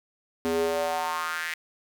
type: tone with high-pass filter sweep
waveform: square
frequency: 82.41 Hz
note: E2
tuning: in tune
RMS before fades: -28 dBFS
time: 0.45-1.54 s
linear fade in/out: 0 ms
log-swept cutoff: 310 to 2000 Hz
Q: 4
effects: none